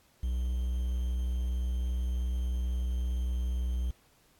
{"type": "tone with quantisation", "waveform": "triangle", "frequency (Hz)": 61.74, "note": "B1", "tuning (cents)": 0, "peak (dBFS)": -26, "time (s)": [0.23, 3.91], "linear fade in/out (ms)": 5, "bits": 9, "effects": ["pink hiss -65 dBFS RMS until 4.39 s", "AAC 64 kbps"]}